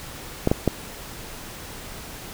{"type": "clicks", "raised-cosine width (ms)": 2, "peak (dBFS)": -4, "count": 3, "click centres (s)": [0.474, 0.515, 0.677], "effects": ["pink hiss -38 dBFS RMS until 2.33 s"]}